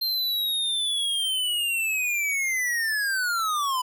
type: linear sweep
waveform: square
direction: down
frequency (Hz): 4186 to 990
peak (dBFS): -24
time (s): 0.01-3.82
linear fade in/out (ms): 10
effects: none